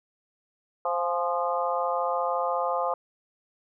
harmonic tone with a mistuned harmonic, 174.61 Hz, F3, in tune, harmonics 3 / 4 / 5 / 6 / 7, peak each -29 / -30 / -31 / -32 / -32 dBFS, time 0.85-2.94 s, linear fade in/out 2 ms, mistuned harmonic 5, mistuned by -47 cents, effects none

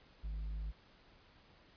sine tone with tanh clipping, 51.91 Hz, G#1, in tune, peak -39 dBFS, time 0.23-0.72 s, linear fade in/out 20 ms, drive 5 dB, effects pink hiss -64 dBFS RMS until 1.76 s + resampled to 11025 Hz

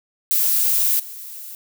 violet noise with level steps, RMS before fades -18 / -35 dBFS, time 0.31-1.55 s, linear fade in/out 0 ms, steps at 0.99 s, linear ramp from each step 10 ms, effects none

